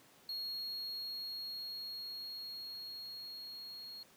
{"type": "tone with level ramp", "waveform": "triangle", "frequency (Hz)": 4298, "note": "C8", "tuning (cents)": 46, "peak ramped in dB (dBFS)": [-37, -45], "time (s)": [0.29, 4.03], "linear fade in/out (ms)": 2, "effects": ["pink hiss -63 dBFS RMS until 4.16 s", "high-pass 150 Hz 12 dB/octave"]}